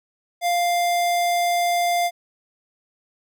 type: tone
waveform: square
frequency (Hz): 698.5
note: F5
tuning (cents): 0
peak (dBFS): -19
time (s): 0.41-2.11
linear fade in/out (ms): 50
effects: none